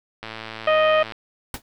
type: click train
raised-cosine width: 0.3 ms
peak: -17 dBFS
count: 100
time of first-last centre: 0.23-1.122 s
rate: 111 Hz
type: harmonic tone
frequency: 622.3 Hz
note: D#5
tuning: in tune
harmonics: 1 / 2 / 3 / 4 / 5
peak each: -16 / -22 / -26 / -28 / -30 dBFS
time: 0.67-1.03 s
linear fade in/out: 5 ms
type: noise with exponential decay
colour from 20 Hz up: pink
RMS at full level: -25 dBFS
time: 1.54-1.62 s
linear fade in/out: 2 ms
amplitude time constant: 17 ms
effects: none